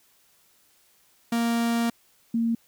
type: tone pair in turn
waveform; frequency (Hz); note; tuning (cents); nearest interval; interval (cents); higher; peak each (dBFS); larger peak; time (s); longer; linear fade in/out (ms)
45% pulse / sine; 233.1 / 230.3; A#3 / A#3; 0 / -21; unison; 21; first; -22 / -21; second; 1.32-1.9 / 2.34-2.55; first; 5
effects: white hiss -62 dBFS RMS until 2.67 s